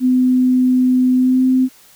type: tone with pitch glide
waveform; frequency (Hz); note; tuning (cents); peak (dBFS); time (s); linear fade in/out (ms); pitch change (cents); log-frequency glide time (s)
sine; 254 to 258.1; B3 to C4; +49 to -23; -10; 0-1.69; 50; +28; 1.16-1.43
effects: white hiss -47 dBFS RMS until 1.95 s